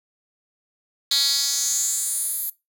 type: tone with high-pass filter sweep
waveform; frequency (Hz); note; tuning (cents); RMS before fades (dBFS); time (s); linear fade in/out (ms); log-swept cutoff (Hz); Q
10% pulse; 277.9; C#4; +4; -23; 1.11-2.5; 5; 4000 to 12000; 3.8
effects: noise-tail reverb RT60 0.2 s tail -20 dB re dry